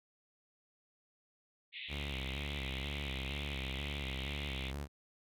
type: band-pass noise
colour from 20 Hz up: pink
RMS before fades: -45 dBFS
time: 1.72-4.73 s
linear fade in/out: 50 ms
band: 2000 to 3800 Hz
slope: 96 dB/octave
type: tone with vibrato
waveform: sawtooth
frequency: 68.9 Hz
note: C#2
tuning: 10 cents flat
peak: -35 dBFS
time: 1.88-4.88 s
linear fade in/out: 50 ms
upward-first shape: square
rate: 2.1 Hz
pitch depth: 70 cents each way
effects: none